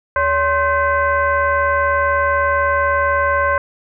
sine tone with frequency modulation, 1054 Hz, C6, 12 cents sharp, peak -13 dBFS, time 0.16-3.58 s, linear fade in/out 2 ms, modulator 488 Hz, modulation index 1.3, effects none

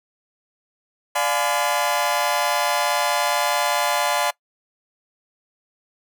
sawtooth chord, D diminished seventh, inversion none, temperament just, 587.3 / 704.8 / 845.8 / 1014.9 Hz, D5 / F5 / Ab5 / Cb6, 0 / +16 / +31 / +47 cents, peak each -21 dBFS, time 1.15-4.31 s, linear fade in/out 10 ms, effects noise-tail reverb RT60 0.1 s tail -22 dB re dry

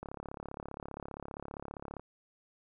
click train, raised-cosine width 1 ms, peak -27 dBFS, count 70, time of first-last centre 0.03-1.996 s, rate 35.1 Hz, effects none

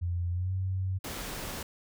sine tone with pitch glide, 87.31 to 94.12 Hz, F2 to F#2, 0 to +30 cents, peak -28 dBFS, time 0.01-0.99 s, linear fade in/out 20 ms, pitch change +130 cents, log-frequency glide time 0.31-0.52 s
pink noise, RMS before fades -38 dBFS, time 1.04-1.63 s, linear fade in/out 5 ms
effects none

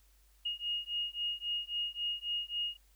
sine beating tone pair, 2861 / 2864.7 Hz, F7 / F7, +41 / +43 cents, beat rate 3.7 Hz, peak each -37 / -37 dBFS, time 0.45-2.77 s, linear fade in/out 10 ms, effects added 50 Hz sine -63 dBFS peak until 2.95 s + white hiss -70 dBFS RMS until 2.95 s

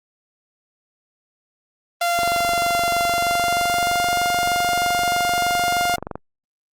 sawtooth tone with pitch glide, 692 to 704.5 Hz, F5 to F5, -16 to +15 cents, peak -14 dBFS, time 2.01-5.96 s, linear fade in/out 5 ms, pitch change +31 cents, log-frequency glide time 3.05-4.19 s
click train, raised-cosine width 1 ms, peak -14 dBFS, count 93, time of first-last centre 2.19-6.156 s, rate 23.2 Hz
effects Opus 32 kbps

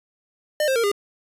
square tone with pitch steps, 604 / 528.9 / 463.1 / 405.5 Hz, D5 / C5 / A#4 / G#4, +48 / +19 / -11 / -41 cents, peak -19 dBFS, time 0.6-0.916 s, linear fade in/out 2 ms, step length 79 ms, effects resampled to 32000 Hz

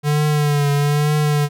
square tone with vibrato, 146.83 Hz, D3, in tune, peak -15 dBFS, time 0.03-1.49 s, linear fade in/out 50 ms, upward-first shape triangle, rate 1.1 Hz, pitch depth 50 cents each way, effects none

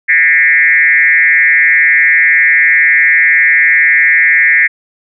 sine tone with frequency modulation, 1961 Hz, B6, 13 cents flat, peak -5 dBFS, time 0.08-4.68 s, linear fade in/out 20 ms, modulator 158 Hz, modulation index 1.6, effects none

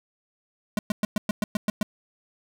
square tone bursts, 210 Hz, G#3, 19 cents sharp, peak -22 dBFS, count 9, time 0.77-1.83 s, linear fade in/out 2 ms, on 20 ms, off 110 ms, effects none

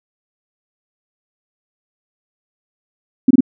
sine tone bursts, 259.6 Hz, C4, 13 cents flat, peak -6 dBFS, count 3, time 3.28-3.407 s, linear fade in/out 5 ms, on 27 ms, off 23 ms, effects none

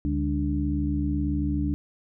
harmonic tone with a mistuned harmonic, 73 Hz, D2, 10 cents flat, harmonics 1 / 2 / 3 / 4, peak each -27 / -31 / -32 / -27 dBFS, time 0.05-1.74 s, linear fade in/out 0 ms, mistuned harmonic 3, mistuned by -120 cents, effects none

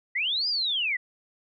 sine linear two-way sweep, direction up then down, 1897 to 5000 to 1897 Hz, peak -24 dBFS, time 0.15-0.97 s, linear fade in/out 10 ms, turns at 0.48 s, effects none

